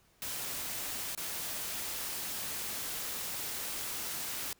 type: noise with dropouts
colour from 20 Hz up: white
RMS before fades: -38 dBFS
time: 0.22-4.53 s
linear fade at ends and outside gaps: 1 ms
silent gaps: 1.15-1.175 s
effects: pink hiss -67 dBFS RMS until 4.59 s